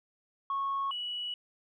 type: tone pair in turn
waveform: sine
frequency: 1100 / 2937 Hz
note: C#6 / F#7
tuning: -14 / -13 cents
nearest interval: octave + perfect fourth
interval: 1701 cents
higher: second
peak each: -28 / -33 dBFS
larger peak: first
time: 0.5-0.91 / 0.91-1.34 s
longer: second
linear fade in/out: 2 ms
effects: tanh soft clip ceiling -26 dBFS